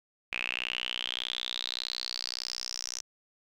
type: tone with band-pass filter sweep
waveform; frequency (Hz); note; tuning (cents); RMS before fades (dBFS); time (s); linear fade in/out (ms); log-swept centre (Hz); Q
sawtooth; 61.7; B1; -1; -36; 0.32-3.01; 5; 2500 to 5900; 8.5
effects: none